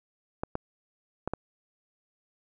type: clicks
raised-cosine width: 1 ms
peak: -16 dBFS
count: 4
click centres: 0.435 / 0.554 / 1.276 / 1.336 s
effects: none